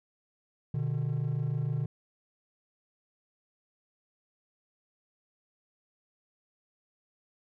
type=tone pair together; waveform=triangle; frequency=123.3 / 150 Hz; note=B2 / D3; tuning=-2 / +37 cents; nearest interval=minor third; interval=339 cents; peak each=-28 / -28 dBFS; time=0.74-1.86 s; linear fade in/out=5 ms; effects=tanh soft clip ceiling -22 dBFS